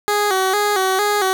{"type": "tone with vibrato", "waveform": "15% pulse", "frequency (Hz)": 395.7, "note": "G4", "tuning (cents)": 16, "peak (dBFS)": -9, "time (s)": [0.08, 1.33], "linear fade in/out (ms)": 0, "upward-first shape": "square", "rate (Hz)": 2.2, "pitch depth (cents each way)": 79, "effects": []}